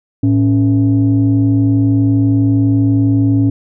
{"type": "tone pair together", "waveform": "sine", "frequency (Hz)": [110, 277.7], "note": ["A2", "C#4"], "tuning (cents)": [0, 3], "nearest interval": "octave + major third", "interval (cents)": 1603, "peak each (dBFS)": -10, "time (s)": [0.23, 3.5], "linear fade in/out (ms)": 5, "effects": ["tanh soft clip ceiling -4 dBFS"]}